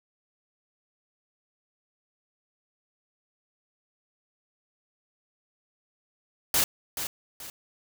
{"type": "noise with echo", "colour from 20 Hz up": "white", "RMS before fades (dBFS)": -23, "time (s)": [6.54, 6.64], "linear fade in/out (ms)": 2, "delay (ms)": 430, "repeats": 2, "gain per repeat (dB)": -9, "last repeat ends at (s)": 7.5, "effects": []}